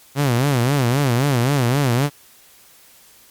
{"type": "tone with vibrato", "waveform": "sawtooth", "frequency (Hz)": 130.81, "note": "C3", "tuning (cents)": 0, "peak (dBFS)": -11, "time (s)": [0.15, 2.1], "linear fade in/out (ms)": 50, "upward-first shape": "sine", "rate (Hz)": 3.8, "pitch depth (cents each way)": 190, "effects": ["white hiss -49 dBFS RMS until 3.3 s", "MP3 96 kbps"]}